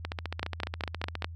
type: two click trains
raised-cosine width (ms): 0.3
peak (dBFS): -13 / -17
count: 5 / 18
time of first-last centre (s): 0.43-1.245 / 0.05-1.222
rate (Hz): 4.91 / 14.5
effects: added 83 Hz sine -39 dBFS peak until 1.35 s